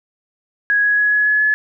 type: tone with pitch steps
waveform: sine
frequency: 1661.2 / 1670.8 / 1680.5 / 1690.2 / 1700 / 1709.9 Hz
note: G#6 / G#6 / G#6 / G#6 / G#6 / A6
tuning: 0 / +10 / +20 / +30 / +40 / -50 cents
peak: -12 dBFS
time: 0.7-1.54 s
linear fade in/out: 0 ms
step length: 140 ms
effects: none